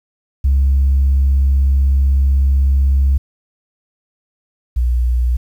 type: tone pair in turn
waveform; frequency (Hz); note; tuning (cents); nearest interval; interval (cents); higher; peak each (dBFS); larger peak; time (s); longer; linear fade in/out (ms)
sine; 68 / 60.93; C#2 / B1; -33 / -23; major second; 190; first; -8 / -11; first; 0.44-3.18 / 4.76-5.37; first; 10
effects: tanh soft clip ceiling -7 dBFS + 8-bit